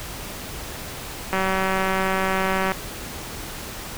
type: click train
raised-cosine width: 0.5 ms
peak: -8 dBFS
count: 265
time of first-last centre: 1.33-2.719 s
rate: 190 Hz
effects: pink hiss -34 dBFS RMS until 3.97 s